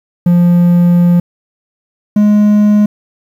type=tone pair in turn; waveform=triangle; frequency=174.61 / 208.7 Hz; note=F3 / G#3; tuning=0 / +9 cents; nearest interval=minor third; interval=309 cents; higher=second; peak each=-3 dBFS; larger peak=neither; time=0.26-1.2 / 2.16-2.86 s; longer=first; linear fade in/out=5 ms; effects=7-bit